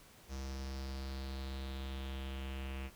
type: tone with low-pass filter sweep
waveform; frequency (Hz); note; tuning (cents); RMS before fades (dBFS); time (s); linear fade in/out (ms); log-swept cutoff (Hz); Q
square; 66.9; C2; +39; -42; 0.28-2.91; 50; 6000 to 2600; 3.9
effects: pink hiss -60 dBFS RMS until 2.95 s

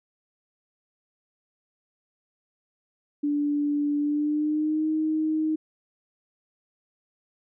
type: tone with pitch glide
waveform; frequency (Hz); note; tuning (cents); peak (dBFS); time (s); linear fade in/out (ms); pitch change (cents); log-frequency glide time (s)
sine; 291.5 to 312.4; D4 to D#4; -13 to +7; -22; 3.23-5.56; 10; +120; 3.98-4.88
effects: none

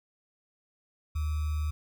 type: tone with sample-and-hold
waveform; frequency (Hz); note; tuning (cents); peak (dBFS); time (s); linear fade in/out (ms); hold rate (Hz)
sine; 76.3; D#2; -33; -27; 1.15-1.71; 10; 1225
effects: none

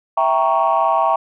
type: chord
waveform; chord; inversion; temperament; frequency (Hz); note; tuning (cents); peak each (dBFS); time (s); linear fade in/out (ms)
sine; E diminished seventh; none; equal; 659.3 / 784 / 932.3 / 1108.7; E5 / G5 / Bb5 / Db6; 0 / 0 / 0 / 0; -18; 0.17-1.16; 5
effects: tanh soft clip ceiling -6 dBFS

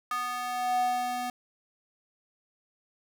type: tone with high-pass filter sweep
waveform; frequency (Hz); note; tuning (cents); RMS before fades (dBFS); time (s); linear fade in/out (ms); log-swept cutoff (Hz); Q
square; 246.9; B3; 0; -30; 0.11-1.3; 2; 1200 to 510; 5.3
effects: none

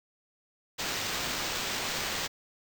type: noise with sample-and-hold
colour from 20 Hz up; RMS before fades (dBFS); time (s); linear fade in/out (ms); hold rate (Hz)
white; -33; 0.78-2.28; 20; 11025
effects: none

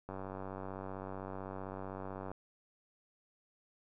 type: click train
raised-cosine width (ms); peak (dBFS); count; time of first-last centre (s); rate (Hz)
1; -29; 214; 0.09-2.316; 95.7
effects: none

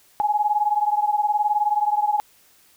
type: beating tone pair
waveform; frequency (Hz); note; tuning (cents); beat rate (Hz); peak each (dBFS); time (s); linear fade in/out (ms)
sine; 830.6 / 849.6; G#5 / G#5; 0 / +39; 19; -20 / -22; 0.2-2.2; 0
effects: white hiss -56 dBFS RMS until 2.76 s

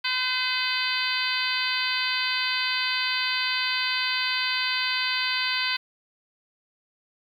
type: harmonic tone with a mistuned harmonic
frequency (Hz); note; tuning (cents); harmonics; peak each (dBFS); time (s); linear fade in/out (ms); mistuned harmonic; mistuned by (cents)
510; C5; -44; 2 / 3 / 4 / 5 / 6 / 7 / 8 / 9; -34 / -31 / -31 / -31 / -32 / -34 / -32 / -31; 0.04-5.77; 10; 9; +16
effects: 9-bit

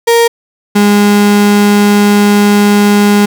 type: tone pair in turn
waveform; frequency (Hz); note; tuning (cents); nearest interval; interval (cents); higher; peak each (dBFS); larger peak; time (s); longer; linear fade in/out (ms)
35% pulse; 466.2 / 205.3; A#4 / G#3; 0 / -20; octave + major second; 1420; first; -3; neither; 0.07-0.28 / 0.75-3.26; second; 10
effects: none

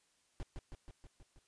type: noise with echo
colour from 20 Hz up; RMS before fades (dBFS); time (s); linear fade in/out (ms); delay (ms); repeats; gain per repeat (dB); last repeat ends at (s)
brown; -41; 0.4-0.43; 0; 160; 6; -3; 1.39
effects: white hiss -74 dBFS RMS until 1.47 s + resampled to 22050 Hz

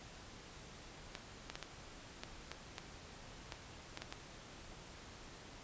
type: clicks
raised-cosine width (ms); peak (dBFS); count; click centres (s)
0.2; -25; 11; 1.152 / 1.5 / 1.555 / 1.627 / 2.235 / 2.516 / 2.782 / 3.522 / 3.974 / 4.02 / 4.125
effects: pink hiss -54 dBFS RMS until 5.63 s + resampled to 16000 Hz

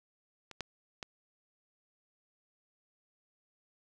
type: clicks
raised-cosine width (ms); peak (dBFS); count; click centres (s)
0.2; -29 / -19 / -22; 3; 0.513 / 0.607 / 1.028
effects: none

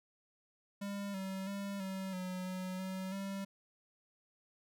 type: tone with pitch steps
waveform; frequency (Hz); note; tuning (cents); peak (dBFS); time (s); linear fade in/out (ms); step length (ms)
square; 200.5 / 191.3 / 199.1 / 190.9 / 183.7 / 185 / 188.4 / 195.9; G3 / G3 / G3 / G3 / F#3 / F#3 / F#3 / G3; +39 / -42 / +27 / -46 / -12 / 0 / +32 / -1; -39; 0.81-3.45; 10; 330
effects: none

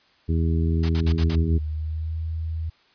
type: harmonic tone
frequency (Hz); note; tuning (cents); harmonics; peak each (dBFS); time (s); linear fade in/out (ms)
81.7; E2; -15; 1 / 2 / 3 / 4 / 5; -20 / -26 / -30 / -32 / -34; 0.28-1.59; 20
type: noise bursts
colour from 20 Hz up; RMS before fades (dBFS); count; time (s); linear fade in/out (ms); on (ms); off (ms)
white; -31; 5; 0.83-1.356; 5; 62; 54
type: tone with pitch glide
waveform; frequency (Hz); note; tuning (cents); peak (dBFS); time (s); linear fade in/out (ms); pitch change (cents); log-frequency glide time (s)
sine; 74.8 to 80.63; D2 to E2; +32 to -38; -25; 1.02-2.7; 10; +130; 1.39-2.17
effects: white hiss -59 dBFS RMS until 2.94 s + resampled to 11025 Hz

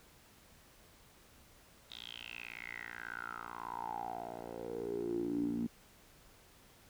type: tone with band-pass filter sweep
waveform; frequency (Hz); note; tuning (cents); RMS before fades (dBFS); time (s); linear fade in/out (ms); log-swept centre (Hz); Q
10% pulse; 58.27; A#1; 0; -41; 1.9-5.67; 10; 3700 to 240; 8.6
effects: pink hiss -62 dBFS RMS until 6.89 s

